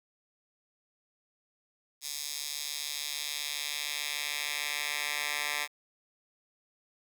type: tone with high-pass filter sweep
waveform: 10% pulse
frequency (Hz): 146.83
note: D3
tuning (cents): 0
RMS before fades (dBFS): -35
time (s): 2.01-5.68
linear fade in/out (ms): 50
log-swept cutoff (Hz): 5200 to 1700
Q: 1.2
effects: none